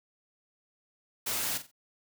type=noise with echo; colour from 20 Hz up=white; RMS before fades=-32 dBFS; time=1.26-1.58 s; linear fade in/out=10 ms; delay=45 ms; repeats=3; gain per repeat=-11 dB; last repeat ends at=1.715 s; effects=none